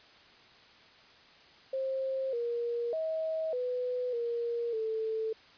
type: tone with pitch steps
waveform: sine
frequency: 531 / 473.1 / 639 / 498.4 / 470.7 / 442 Hz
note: C5 / A#4 / D#5 / B4 / A#4 / A4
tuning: +25 / +26 / +46 / +16 / +17 / +8 cents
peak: -30 dBFS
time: 1.73-5.33 s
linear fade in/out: 5 ms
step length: 600 ms
effects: white hiss -57 dBFS RMS until 5.57 s + resampled to 11025 Hz